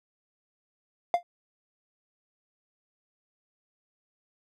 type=tone with exponential decay; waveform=triangle; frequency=698.5 Hz; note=F5; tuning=in tune; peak=-14 dBFS; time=1.14-1.23 s; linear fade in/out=1 ms; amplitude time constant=18 ms; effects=none